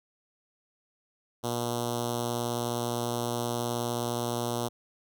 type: tone with notch filter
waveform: 5% pulse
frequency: 119.3 Hz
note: A#2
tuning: 41 cents sharp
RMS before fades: -31 dBFS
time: 1.43-4.69 s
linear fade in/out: 20 ms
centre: 1800 Hz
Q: 0.58
effects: none